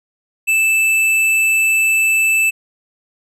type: tone with hard clipping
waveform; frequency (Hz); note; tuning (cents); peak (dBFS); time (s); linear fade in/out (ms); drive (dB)
sine; 2637; E7; 0; -13; 0.47-2.51; 20; 12
effects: resampled to 32000 Hz